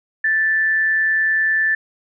sine tone with amplitude modulation, 1760 Hz, A6, in tune, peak -13 dBFS, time 0.24-1.75 s, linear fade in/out 5 ms, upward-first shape sine, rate 170 Hz, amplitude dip 30%, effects none

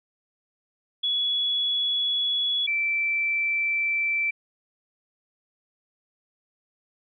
sine tone pair in turn, 3384 / 2333 Hz, G#7 / D7, +32 / -12 cents, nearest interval tritone, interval 644 cents, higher first, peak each -22 dBFS, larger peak neither, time 1.03-2.67 / 2.67-4.31 s, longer neither, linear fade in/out 10 ms, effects none

